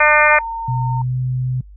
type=harmonic tone; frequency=301 Hz; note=D4; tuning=43 cents sharp; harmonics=2 / 3 / 4 / 5 / 6 / 7 / 8; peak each=-17 / -17 / -17 / -17 / -17 / -17 / -17 dBFS; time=0-0.39 s; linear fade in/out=5 ms
type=tone; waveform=sine; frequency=913 Hz; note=A#5; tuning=36 cents flat; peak=-22 dBFS; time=0.26-1.02 s; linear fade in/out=5 ms
type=tone with pitch glide; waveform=sine; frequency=124.2 to 127.54 Hz; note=B2 to C3; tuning=+10 to -44 cents; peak=-17 dBFS; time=0.68-1.61 s; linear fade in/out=5 ms; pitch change=+46 cents; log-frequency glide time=0.91-1.17 s
effects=noise-tail reverb RT60 0.1 s tail -26 dB re dry + added 50 Hz sine -37 dBFS peak until 1.76 s